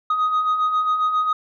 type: beating tone pair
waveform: sine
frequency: 1244.5 / 1251.9 Hz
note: D#6 / D#6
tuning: 0 / +10 cents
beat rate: 7.4 Hz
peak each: -24 / -16 dBFS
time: 0.1-1.33 s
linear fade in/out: 5 ms
effects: tanh soft clip ceiling -15 dBFS